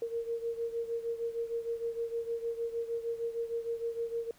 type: beating tone pair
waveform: sine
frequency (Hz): 461.9 / 468.4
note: A#4 / A#4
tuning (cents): -16 / +8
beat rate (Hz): 6.5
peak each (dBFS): -34 / -38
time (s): 0.02-4.31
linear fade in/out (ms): 2
effects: pink hiss -62 dBFS RMS until 4.38 s